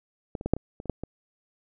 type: clicks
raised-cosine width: 2 ms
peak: -18 / -23 / -14 / -6 / -22 / -25 / -28 / -12 / -20 dBFS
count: 9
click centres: 0.352 / 0.411 / 0.46 / 0.536 / 0.566 / 0.801 / 0.857 / 0.897 / 1.036 s
effects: none